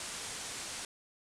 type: low-pass noise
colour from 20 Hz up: white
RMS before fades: -42 dBFS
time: 0-0.85 s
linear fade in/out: 2 ms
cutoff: 9700 Hz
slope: 48 dB/octave
effects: none